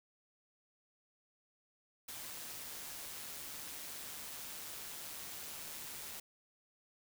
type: noise with amplitude modulation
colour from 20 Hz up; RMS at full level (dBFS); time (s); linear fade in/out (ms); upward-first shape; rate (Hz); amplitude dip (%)
white; -45; 2.08-6.2; 5; sine; 151; 35
effects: none